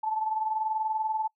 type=tone pair together; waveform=sine; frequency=871 / 891.4 Hz; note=A5 / A5; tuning=-18 / +22 cents; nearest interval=unison; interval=40 cents; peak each=-27 / -34 dBFS; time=0.03-1.28 s; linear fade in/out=10 ms; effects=noise-tail reverb RT60 0.1 s tail -23 dB re dry